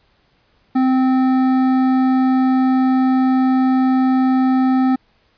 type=tone with hard clipping; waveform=sine; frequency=259.8 Hz; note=C4; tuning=12 cents flat; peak=-14 dBFS; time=0.75-4.96 s; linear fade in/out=10 ms; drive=11 dB; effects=pink hiss -59 dBFS RMS until 5.37 s + resampled to 11025 Hz